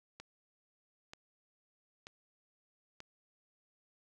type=click train; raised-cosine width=0.2 ms; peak=-30 dBFS; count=4; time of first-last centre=0.2-3.004 s; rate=1.07 Hz; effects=none